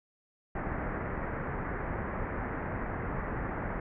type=low-pass noise; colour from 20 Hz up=pink; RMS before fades=-35 dBFS; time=0.55-3.8 s; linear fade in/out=5 ms; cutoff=2000 Hz; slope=48 dB/octave; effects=none